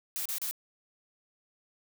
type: noise bursts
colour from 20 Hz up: blue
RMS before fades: -34 dBFS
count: 3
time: 0.16-0.511 s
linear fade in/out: 0 ms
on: 95 ms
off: 33 ms
effects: none